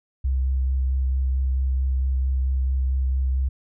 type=tone with vibrato; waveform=sine; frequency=65.5 Hz; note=C2; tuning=2 cents sharp; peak=-19 dBFS; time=0.24-3.49 s; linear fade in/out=10 ms; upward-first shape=sine; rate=4.5 Hz; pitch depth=15 cents each way; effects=none